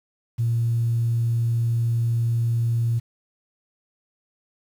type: tone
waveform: sine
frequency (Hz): 116.54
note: A#2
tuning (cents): 0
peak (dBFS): -18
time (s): 0.38-3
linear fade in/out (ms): 20
effects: tanh soft clip ceiling -14 dBFS + 8-bit